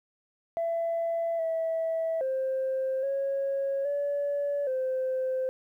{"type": "tone with pitch steps", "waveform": "sine", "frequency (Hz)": [669, 653, 527, 549, 572, 519], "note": ["E5", "E5", "C5", "C#5", "D5", "C5"], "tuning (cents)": [25, -17, 12, -17, -46, -14], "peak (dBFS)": -25, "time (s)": [0.57, 5.49], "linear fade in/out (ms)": 0, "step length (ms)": 820, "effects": ["tanh soft clip ceiling -23 dBFS", "11-bit"]}